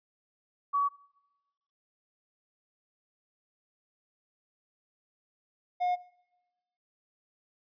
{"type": "tone pair in turn", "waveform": ["sine", "triangle"], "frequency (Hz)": [1133, 718.7], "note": ["C#6", "F5"], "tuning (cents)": [37, 49], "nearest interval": "minor sixth", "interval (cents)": 788, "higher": "first", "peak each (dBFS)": -24, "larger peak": "neither", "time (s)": [[0.73, 0.89], [5.8, 5.96]], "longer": "neither", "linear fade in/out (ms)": 20, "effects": ["noise-tail reverb RT60 1.0 s tail -21 dB re dry", "resampled to 11025 Hz"]}